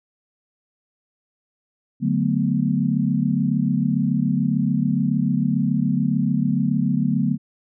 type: chord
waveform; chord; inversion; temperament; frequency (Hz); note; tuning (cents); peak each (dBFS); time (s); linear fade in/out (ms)
sine; B minor seventh; first; equal; 146.83 / 185 / 220 / 246.9; D3 / F#3 / A3 / B3; 0 / 0 / 0 / 0; -23; 2-7.38; 50
effects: none